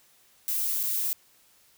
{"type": "noise with dropouts", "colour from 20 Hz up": "violet", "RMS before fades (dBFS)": -28, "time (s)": [0.48, 1.13], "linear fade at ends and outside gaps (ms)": 0, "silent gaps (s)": [0.831, 0.836], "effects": ["white hiss -61 dBFS RMS until 1.77 s"]}